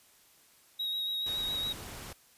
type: tone with vibrato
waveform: triangle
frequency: 3804 Hz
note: A#7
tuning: 34 cents sharp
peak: -30 dBFS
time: 0.79-1.73 s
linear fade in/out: 10 ms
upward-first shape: sine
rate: 7.1 Hz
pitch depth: 17 cents each way
type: noise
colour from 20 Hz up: pink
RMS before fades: -44 dBFS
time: 1.26-2.13 s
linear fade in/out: 5 ms
effects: white hiss -62 dBFS RMS until 2.37 s + resampled to 32000 Hz